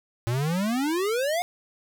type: exponential sweep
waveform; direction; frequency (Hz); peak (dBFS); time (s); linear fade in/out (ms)
square; up; 113.2 to 730; -24; 0.27-1.42; 0
effects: none